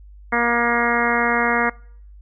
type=harmonic tone; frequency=237 Hz; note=A#3; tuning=29 cents sharp; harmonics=1 / 2 / 3 / 4 / 5 / 6 / 7 / 8 / 9; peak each=-25 / -25 / -25 / -25 / -25 / -25 / -25 / -25 / -25 dBFS; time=0.32-1.7 s; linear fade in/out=10 ms; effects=noise-tail reverb RT60 0.6 s tail -24 dB re dry + added 50 Hz sine -40 dBFS peak until 2.21 s